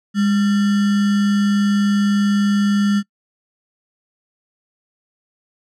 sine tone with sample-and-hold, 203.3 Hz, G#3, 37 cents flat, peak -13 dBFS, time 0.14-3.03 s, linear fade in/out 50 ms, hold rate 1575 Hz, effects noise-tail reverb RT60 0.1 s tail -25 dB re dry + low-pass 7000 Hz 12 dB/octave

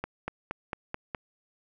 accelerating click train, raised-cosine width 0.5 ms, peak -17 dBFS, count 6, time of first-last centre 0.04-1.148 s, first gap 240 ms, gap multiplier 0.96, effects none

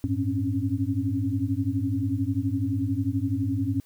sine tone cluster, 96.9 / 109.7 / 267.2 / 278.7 Hz, G2 / A2 / C4 / C#4, -20 / -5 / +36 / +9 cents, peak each -29 dBFS, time 0.04-3.8 s, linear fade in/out 0 ms, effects white hiss -61 dBFS RMS until 3.85 s

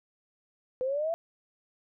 sine exponential sweep, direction up, 500 to 681 Hz, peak -27 dBFS, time 0.81-1.14 s, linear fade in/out 0 ms, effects none

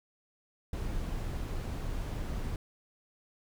brown noise, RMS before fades -35 dBFS, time 0.73-2.56 s, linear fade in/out 2 ms, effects none

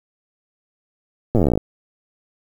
slowing click train, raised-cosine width 2 ms, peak -4 dBFS, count 18, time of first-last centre 1.35-1.576 s, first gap 8 ms, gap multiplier 1.06, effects 7-bit

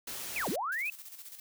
white noise, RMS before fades -40 dBFS, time 0.07-0.56 s, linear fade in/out 5 ms
sine linear two-way sweep, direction down then up, 2648 to 148.9 to 2648 Hz, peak -31 dBFS, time 0.36-0.9 s, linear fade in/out 2 ms, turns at 0.49 s
blue noise with tremolo, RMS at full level -46 dBFS, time 0.72-1.4 s, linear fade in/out 2 ms, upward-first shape square, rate 15 Hz, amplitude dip 55%
effects none

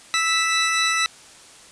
20% pulse tone pair together, 1315.6 / 1975.5 Hz, E6 / B6, -4 / 0 cents, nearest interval perfect fifth, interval 704 cents, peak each -16 dBFS, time 0.14-1.06 s, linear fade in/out 0 ms, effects white hiss -46 dBFS RMS until 1.71 s + resampled to 22050 Hz

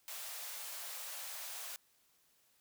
white high-pass noise, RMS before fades -45 dBFS, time 0.08-1.76 s, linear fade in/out 0 ms, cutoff 510 Hz, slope 48 dB/octave, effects white hiss -72 dBFS RMS until 2.6 s

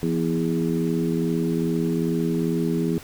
harmonic tone with a mistuned harmonic, 82.41 Hz, E2, in tune, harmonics 2 / 3 / 4 / 5, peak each -24 / -26 / -27 / -28 dBFS, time 0.03-2.98 s, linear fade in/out 0 ms, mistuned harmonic 2, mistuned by +47 cents, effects pink hiss -43 dBFS RMS until 3.03 s

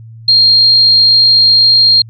sine tone, 4218 Hz, C8, 13 cents sharp, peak -4 dBFS, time 0.28-2.02 s, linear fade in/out 5 ms, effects added 113 Hz sine -30 dBFS peak until 2.09 s

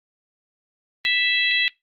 harmonic tone, 659.3 Hz, E5, in tune, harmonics 3 / 4 / 5 / 6, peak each -22 / -23 / -24 / -25 dBFS, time 1.05-1.68 s, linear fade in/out 0 ms, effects noise-tail reverb RT60 0.2 s tail -24 dB re dry + Opus 24 kbps

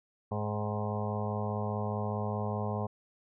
harmonic tone with a mistuned harmonic, 104.9 Hz, G#2, 18 cents sharp, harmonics 1 / 2 / 4 / 5 / 6 / 7 / 8 / 9 / 10, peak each -34 / -37 / -40 / -41 / -42 / -42 / -43 / -44 / -44 dBFS, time 0.31-2.87 s, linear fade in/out 10 ms, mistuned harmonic 8, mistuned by -30 cents, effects none

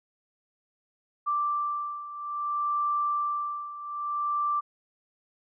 sine beating tone pair, 1174.7 / 1175.3 Hz, D6 / D6, 0 / +1 cents, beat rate 0.6 Hz, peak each -28 / -32 dBFS, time 1.26-4.61 s, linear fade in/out 20 ms, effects none

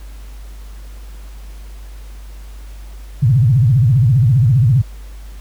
sine tone with vibrato, 123.47 Hz, B2, in tune, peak -8 dBFS, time 3.22-4.82 s, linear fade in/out 10 ms, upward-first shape sine, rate 15 Hz, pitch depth 280 cents each way, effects added 50 Hz sine -30 dBFS peak until 5.4 s + pink hiss -46 dBFS RMS until 5.4 s

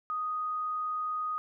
sine tone, 1244.5 Hz, D#6, in tune, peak -30 dBFS, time 0.1-1.38 s, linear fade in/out 0 ms, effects none

